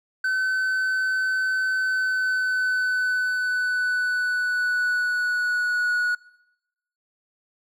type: tone with pitch glide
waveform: triangle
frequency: 1523 to 1461.8 Hz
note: F#6 to F#6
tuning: +50 to -21 cents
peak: -19 dBFS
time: 0.24-6.15 s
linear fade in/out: 5 ms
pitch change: -71 cents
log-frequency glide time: 1.76-5.96 s
effects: noise-tail reverb RT60 0.9 s tail -22 dB re dry